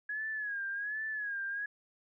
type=tone with vibrato; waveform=sine; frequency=1671 Hz; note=G#6; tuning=10 cents sharp; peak=-34 dBFS; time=0.09-1.66 s; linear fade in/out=5 ms; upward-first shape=sine; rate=1.3 Hz; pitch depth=89 cents each way; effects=none